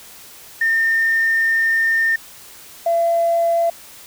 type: tone pair in turn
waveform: sine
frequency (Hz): 1814 / 676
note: A#6 / E5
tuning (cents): -48 / +43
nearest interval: octave + perfect fourth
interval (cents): 1709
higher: first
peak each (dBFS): -13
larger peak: neither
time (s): 0.61-2.16 / 2.86-3.7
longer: first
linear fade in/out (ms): 5
effects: tanh soft clip ceiling -9 dBFS + white hiss -41 dBFS RMS until 4.06 s